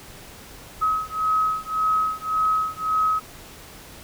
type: beating tone pair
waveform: sine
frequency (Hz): 1274 / 1275.8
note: D#6 / D#6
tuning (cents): +41 / +43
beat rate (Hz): 1.8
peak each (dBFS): -23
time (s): 0.81-3.2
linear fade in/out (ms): 20
effects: pink hiss -43 dBFS RMS until 4.03 s